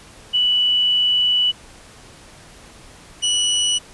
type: tone pair in turn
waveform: sine / sawtooth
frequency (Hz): 2960 / 2944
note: F#7 / F#7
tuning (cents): 0 / -9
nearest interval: unison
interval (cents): 9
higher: first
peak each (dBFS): -14 / -13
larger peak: second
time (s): 0.33-1.52 / 3.22-3.79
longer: first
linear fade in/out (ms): 20
effects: pink hiss -44 dBFS RMS until 3.93 s + resampled to 24000 Hz